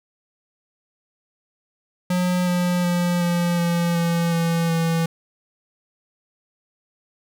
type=tone with pitch steps; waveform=square; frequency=180 / 177.83 / 175.69 / 173.57 / 171.47 / 169.41 / 167.36 / 165.35 Hz; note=F#3 / F3 / F3 / F3 / F3 / E3 / E3 / E3; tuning=-47 / +32 / +11 / -10 / -31 / +48 / +27 / +6 cents; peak=-19 dBFS; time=2.1-5.06 s; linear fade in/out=5 ms; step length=370 ms; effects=none